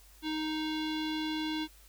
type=tone with low-pass filter; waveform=square; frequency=311.3 Hz; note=D#4; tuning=1 cent sharp; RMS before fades=-34 dBFS; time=0.22-1.68 s; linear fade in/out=50 ms; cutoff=3700 Hz; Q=3.9; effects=added 50 Hz sine -57 dBFS peak until 1.88 s + white hiss -60 dBFS RMS until 1.88 s